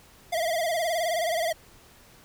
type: tone with vibrato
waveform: square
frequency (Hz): 667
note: E5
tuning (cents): +20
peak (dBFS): -25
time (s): 0.32-1.53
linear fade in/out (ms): 10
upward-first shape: sine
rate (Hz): 19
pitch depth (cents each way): 97
effects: pink hiss -54 dBFS RMS until 2.24 s